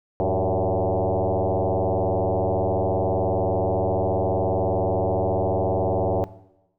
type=tone with frequency modulation; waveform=sine; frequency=103.83 Hz; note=G#2; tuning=in tune; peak=-19 dBFS; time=0.2-6.24 s; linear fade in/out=0 ms; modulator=94.2 Hz; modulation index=7.4; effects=noise-tail reverb RT60 0.9 s tail -17 dB re dry